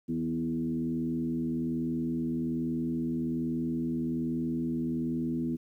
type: tone with frequency modulation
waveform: sine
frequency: 246.3 Hz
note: B3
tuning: 5 cents flat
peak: -28 dBFS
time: 0.08-5.57 s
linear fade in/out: 20 ms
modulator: 81.2 Hz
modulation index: 0.97
effects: 11-bit